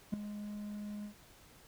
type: tone with ADSR envelope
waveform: triangle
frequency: 207.7 Hz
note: G#3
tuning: in tune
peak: -25 dBFS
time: 0.12-1.14 s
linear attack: 18 ms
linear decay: 3 ms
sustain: -13 dB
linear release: 98 ms
effects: pink hiss -60 dBFS RMS until 1.67 s